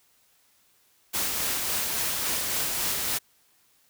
white noise with tremolo, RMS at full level -27 dBFS, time 1.13-3.19 s, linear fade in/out 20 ms, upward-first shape sine, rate 3.6 Hz, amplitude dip 25%, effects white hiss -64 dBFS RMS until 3.89 s

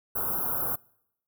white band-stop noise, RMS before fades -29 dBFS, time 0.15-0.76 s, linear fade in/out 10 ms, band 1500 to 11000 Hz, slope 96 dB/octave, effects noise-tail reverb RT60 0.8 s tail -26 dB re dry

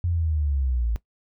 sine linear sweep, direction down, 88.7 to 54 Hz, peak -21 dBFS, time 0.04-0.96 s, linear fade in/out 0 ms, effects noise-tail reverb RT60 0.1 s tail -18 dB re dry

